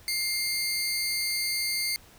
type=tone pair together; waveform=sawtooth; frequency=2113 / 4611 Hz; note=C7 / D8; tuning=+16 / -33 cents; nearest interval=octave + major second; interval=1351 cents; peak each=-27 / -26 dBFS; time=0.08-1.96 s; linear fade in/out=0 ms; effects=pink hiss -54 dBFS RMS until 2.18 s